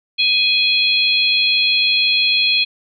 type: harmonic tone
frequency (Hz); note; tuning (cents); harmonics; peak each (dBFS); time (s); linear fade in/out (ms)
834; G#5; +7; 3 / 4 / 5; -17 / -17 / -17; 0.18-2.65; 20
effects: none